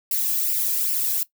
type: noise with flanger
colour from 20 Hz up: violet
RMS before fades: -23 dBFS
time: 0.11-1.23 s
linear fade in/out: 2 ms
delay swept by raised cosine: 0.39 to 1.25 ms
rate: 2.5 Hz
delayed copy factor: +0.5
effects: noise-tail reverb RT60 0.1 s tail -17 dB re dry